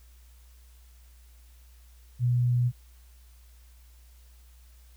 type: tone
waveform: sine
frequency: 122.5 Hz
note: B2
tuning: 14 cents flat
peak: -21 dBFS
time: 2.19-2.72 s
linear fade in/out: 50 ms
effects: added 60 Hz sine -51 dBFS peak until 4.96 s + white hiss -63 dBFS RMS until 4.96 s